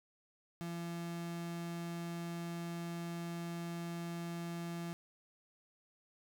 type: tone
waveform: 35% pulse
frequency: 170 Hz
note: F3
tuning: 46 cents flat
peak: -38 dBFS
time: 0.61-4.93 s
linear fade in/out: 0 ms
effects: none